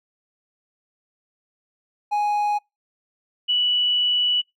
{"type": "tone pair in turn", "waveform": ["triangle", "sine"], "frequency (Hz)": [830.6, 2953], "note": ["G#5", "F#7"], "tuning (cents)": [0, -4], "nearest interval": "octave + minor seventh", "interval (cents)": 2196, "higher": "second", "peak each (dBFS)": -17, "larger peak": "neither", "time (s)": [[2.11, 2.59], [3.48, 4.42]], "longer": "second", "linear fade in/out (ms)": 20, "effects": ["noise-tail reverb RT60 0.2 s tail -26 dB re dry"]}